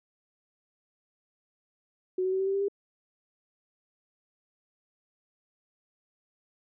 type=tone with pitch steps; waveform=sine; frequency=369.8 / 374.7 / 379.8 / 384.8 / 390 / 395.2 / 400.5 Hz; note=F#4 / F#4 / F#4 / G4 / G4 / G4 / G4; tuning=-1 / +22 / +45 / -32 / -9 / +14 / +37 cents; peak=-25 dBFS; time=2.18-2.684 s; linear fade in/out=5 ms; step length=72 ms; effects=none